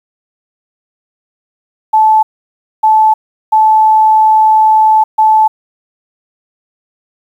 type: tone bursts at uneven times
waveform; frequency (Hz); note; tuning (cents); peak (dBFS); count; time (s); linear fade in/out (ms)
sine; 870; A5; -20; -4; 4; 1.93-2.23 / 2.83-3.14 / 3.52-5.04 / 5.18-5.48; 10
effects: 7-bit